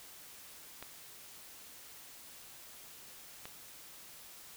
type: clicks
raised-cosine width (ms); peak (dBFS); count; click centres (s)
0.3; -28; 2; 0.826 / 3.455
effects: white hiss -53 dBFS RMS until 4.56 s